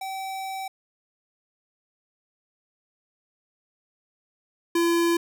square tone pair in turn, 769 / 339.4 Hz, G5 / F4, -33 / -49 cents, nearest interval octave + major second, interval 1416 cents, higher first, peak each -31 / -20 dBFS, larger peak second, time 0.01-0.68 / 4.75-5.17 s, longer first, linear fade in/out 5 ms, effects none

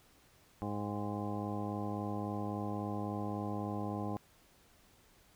harmonic tone with a mistuned harmonic, 103.6 Hz, G#2, 4 cents flat, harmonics 1 / 2 / 3 / 4 / 5 / 6 / 7 / 8 / 10, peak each -41 / -40 / -42 / -47 / -47 / -50 / -47 / -45 / -48 dBFS, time 0.62-4.17 s, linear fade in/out 0 ms, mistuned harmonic 8, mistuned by -42 cents, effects pink hiss -65 dBFS RMS until 5.35 s

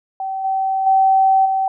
sine tone with level steps, 769 Hz, G5, 33 cents flat, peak -21 / -16 / -10 / -15 dBFS, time 0.2-1.68 s, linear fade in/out 2 ms, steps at 0.44 / 0.86 / 1.45 s, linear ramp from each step 10 ms, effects none

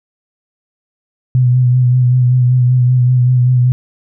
sine tone with vibrato, 125.3 Hz, B2, 25 cents sharp, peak -7 dBFS, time 1.35-3.72 s, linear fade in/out 0 ms, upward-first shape sine, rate 5.2 Hz, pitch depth 32 cents each way, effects none

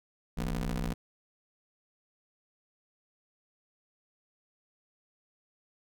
25% pulse ring-modulated tone, 61.74 Hz, B1, in tune, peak -24 dBFS, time 0.37-0.94 s, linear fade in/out 10 ms, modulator 99.5 Hz, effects none

